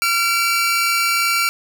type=tone pair together; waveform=sawtooth; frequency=1372.9 / 2309 Hz; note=F6 / D7; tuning=-30 / -30 cents; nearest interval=major sixth; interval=900 cents; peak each=-15 dBFS; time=0.02-1.49 s; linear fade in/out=0 ms; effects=none